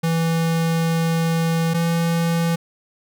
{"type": "tone pair in turn", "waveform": "square", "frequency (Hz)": [164.81, 167.5], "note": ["E3", "E3"], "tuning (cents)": [0, 28], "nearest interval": "unison", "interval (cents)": 28, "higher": "second", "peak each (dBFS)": -18, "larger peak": "neither", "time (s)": [[0.03, 1.74], [1.74, 2.56]], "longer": "first", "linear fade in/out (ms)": 10, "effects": []}